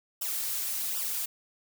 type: noise with flanger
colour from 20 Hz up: blue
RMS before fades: -32 dBFS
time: 0.21-1.26 s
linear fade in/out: 10 ms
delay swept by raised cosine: 0.46 to 6.36 ms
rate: 1.3 Hz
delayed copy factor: -0.9
effects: none